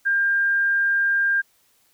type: tone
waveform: sine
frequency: 1600 Hz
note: G6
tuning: 35 cents sharp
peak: -17 dBFS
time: 0.05-1.42 s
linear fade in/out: 20 ms
effects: white hiss -62 dBFS RMS until 1.93 s